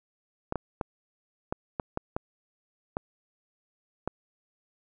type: clicks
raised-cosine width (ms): 1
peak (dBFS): -15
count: 9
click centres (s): 0.524 / 0.557 / 0.812 / 1.525 / 1.798 / 1.974 / 2.165 / 2.969 / 4.076
effects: none